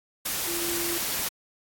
sine tone in noise, 342.5 Hz, F4, 34 cents flat, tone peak -33 dBFS, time 0.47-0.98 s, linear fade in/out 10 ms, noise white, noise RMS -29 dBFS, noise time 0.25-1.29 s, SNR -7 dB, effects AAC 64 kbps

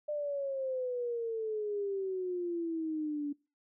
sine exponential sweep, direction down, 601 to 286 Hz, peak -32 dBFS, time 0.08-3.33 s, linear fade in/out 10 ms, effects noise-tail reverb RT60 0.3 s tail -23 dB re dry

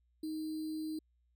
sine tone with sample-and-hold, 312.7 Hz, D#4, 9 cents sharp, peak -36 dBFS, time 0.23-0.99 s, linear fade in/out 5 ms, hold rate 4410 Hz, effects added 60 Hz sine -70 dBFS peak until 1.35 s

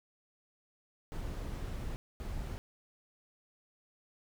brown noise bursts at uneven times, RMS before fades -39 dBFS, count 2, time 1.12-1.96 / 2.2-2.58 s, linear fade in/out 0 ms, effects none

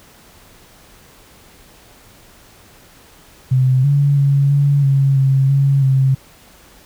sine tone with pitch steps, 129.5 / 142.1 / 139.9 / 142 / 137.1 / 134.8 / 138.3 / 133.5 Hz, C3 / C#3 / C#3 / C#3 / C#3 / C#3 / C#3 / C3, -17 / +43 / +16 / +42 / -19 / -48 / -4 / +35 cents, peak -10 dBFS, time 3.51-6.15 s, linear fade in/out 10 ms, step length 330 ms, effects pink hiss -46 dBFS RMS until 6.85 s

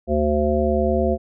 harmonic tone, 74.8 Hz, D2, 32 cents sharp, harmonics 1 / 3 / 5 / 7 / 9, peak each -23 / -23 / -23 / -23 / -23 dBFS, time 0.07-1.18 s, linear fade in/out 50 ms, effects none

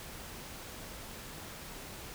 silence, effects pink hiss -46 dBFS RMS until 2.14 s

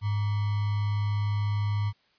sine tone with sample-and-hold, 103.3 Hz, G#2, 9 cents flat, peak -24 dBFS, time 0.01-1.93 s, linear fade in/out 50 ms, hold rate 1050 Hz, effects white hiss -66 dBFS RMS until 2.18 s + resampled to 11025 Hz

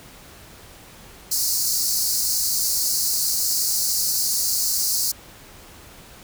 pink high-pass noise, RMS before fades -22 dBFS, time 1.31-5.12 s, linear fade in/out 10 ms, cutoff 4300 Hz, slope 96 dB/octave, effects pink hiss -45 dBFS RMS until 6.23 s

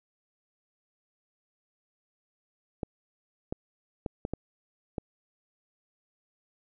clicks, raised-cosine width 2 ms, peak -18 dBFS, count 6, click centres 2.832 / 3.525 / 4.062 / 4.251 / 4.336 / 4.982 s, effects none

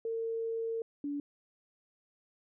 sine tone pair in turn, 454.4 / 287.5 Hz, A#4 / D4, -44 / -37 cents, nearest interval minor sixth, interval 793 cents, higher first, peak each -32 / -33 dBFS, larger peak first, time 0.05-0.82 / 1.04-1.2 s, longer first, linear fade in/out 2 ms, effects none

